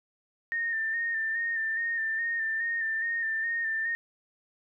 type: tone with vibrato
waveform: sine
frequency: 1817 Hz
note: A#6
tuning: 45 cents flat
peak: -27 dBFS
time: 0.52-3.95 s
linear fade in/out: 0 ms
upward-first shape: square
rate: 2.4 Hz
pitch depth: 30 cents each way
effects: none